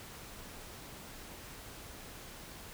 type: silence
effects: pink hiss -49 dBFS RMS until 2.73 s